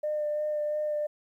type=tone with vibrato; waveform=sine; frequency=601 Hz; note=D5; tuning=40 cents sharp; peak=-26 dBFS; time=0.03-1.07 s; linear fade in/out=10 ms; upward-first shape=sine; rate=2.9 Hz; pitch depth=14 cents each way; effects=tanh soft clip ceiling -22 dBFS + 11-bit